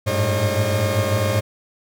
40% pulse tone cluster, 97.9 / 105.4 / 110.8 / 539 / 609 Hz, G2 / G#2 / A2 / C#5 / D#5, -2 / +26 / +13 / -49 / -37 cents, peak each -22 / -23 / -25 / -23 / -26 dBFS, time 0.06-1.41 s, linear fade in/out 20 ms, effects none

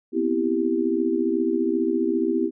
sine chord, C major seventh, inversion third, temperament equal, 246.9 / 261.6 / 329.6 / 392 Hz, B3 / C4 / E4 / G4, 0 / 0 / 0 / 0 cents, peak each -27 / -28 / -23 / -25 dBFS, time 0.12-2.51 s, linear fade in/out 50 ms, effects none

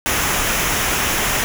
pink noise with comb filter, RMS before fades -19 dBFS, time 0.06-1.44 s, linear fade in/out 0 ms, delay 0.23 ms, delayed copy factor -0.5, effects none

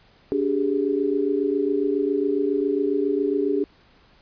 sine tone cluster, 287.7 / 389.4 / 416.7 Hz, D4 / G4 / G#4, -36 / -12 / +6 cents, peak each -24 dBFS, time 0.32-3.64 s, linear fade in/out 0 ms, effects pink hiss -56 dBFS RMS until 4.21 s + resampled to 11025 Hz

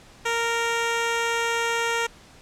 10% pulse tone, 464 Hz, A#4, 8 cents flat, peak -14 dBFS, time 0.25-2.07 s, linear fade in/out 10 ms, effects pink hiss -50 dBFS RMS until 2.41 s + low-pass 8000 Hz 12 dB/octave

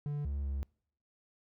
triangle tone with pitch steps, 145.9 / 70.7 / 69.1 Hz, D3 / C#2 / C#2, -11 / +35 / -5 cents, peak -31 dBFS, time 0.06-0.63 s, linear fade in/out 0 ms, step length 190 ms, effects noise-tail reverb RT60 0.6 s tail -26 dB re dry

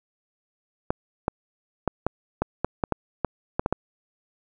clicks, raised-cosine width 1 ms, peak -8 dBFS, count 12, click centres 0.905 / 1.281 / 1.877 / 2.066 / 2.42 / 2.646 / 2.838 / 2.923 / 3.247 / 3.595 / 3.661 / 3.726 s, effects none

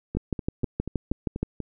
two click trains, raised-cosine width 3 ms, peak -12 / -18 dBFS, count 9 / 7, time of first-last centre 0.17-1.43 / 0.15-1.603 s, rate 6.35 / 4.13 Hz, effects none

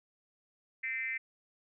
sine tone with frequency modulation, 2077 Hz, C7, 13 cents flat, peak -33 dBFS, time 0.83-1.18 s, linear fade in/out 10 ms, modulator 253 Hz, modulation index 0.98, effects none

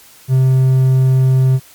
triangle tone, 130.81 Hz, C3, in tune, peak -6 dBFS, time 0.28-1.6 s, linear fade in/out 50 ms, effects white hiss -43 dBFS RMS until 1.74 s + MP3 96 kbps

